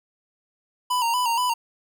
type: tone with vibrato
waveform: square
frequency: 960 Hz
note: B5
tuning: 49 cents flat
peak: -21 dBFS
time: 0.9-1.54 s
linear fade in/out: 10 ms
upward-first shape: square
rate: 4.2 Hz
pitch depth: 62 cents each way
effects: none